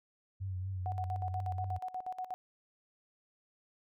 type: tone with vibrato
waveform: sine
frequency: 93.8 Hz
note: F#2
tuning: 24 cents sharp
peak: -35 dBFS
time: 0.4-1.79 s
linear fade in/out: 20 ms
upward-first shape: triangle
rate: 4.2 Hz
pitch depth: 58 cents each way
type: tone with tremolo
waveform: sine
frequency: 740 Hz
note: F#5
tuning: in tune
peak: -35 dBFS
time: 0.86-2.34 s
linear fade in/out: 0 ms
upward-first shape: square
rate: 8.3 Hz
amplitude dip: 80%
effects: none